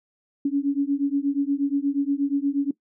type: beating tone pair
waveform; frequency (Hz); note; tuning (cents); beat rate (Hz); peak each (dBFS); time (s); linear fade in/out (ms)
sine; 277.2 / 285.6; C#4 / D4; 0 / -48; 8.4; -23 / -23; 0.45-2.71; 5
effects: noise-tail reverb RT60 0.1 s tail -19 dB re dry